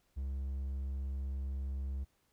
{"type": "tone with hard clipping", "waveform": "triangle", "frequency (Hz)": 67.7, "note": "C#2", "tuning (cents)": -40, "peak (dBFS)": -36, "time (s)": [0.16, 2.05], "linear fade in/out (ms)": 20, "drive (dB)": 6, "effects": ["pink hiss -75 dBFS RMS until 2.32 s"]}